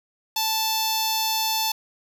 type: tone with notch filter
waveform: 10% pulse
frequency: 880 Hz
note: A5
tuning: in tune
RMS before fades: -24 dBFS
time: 0.36-1.72 s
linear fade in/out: 5 ms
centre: 1900 Hz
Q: 0.66
effects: none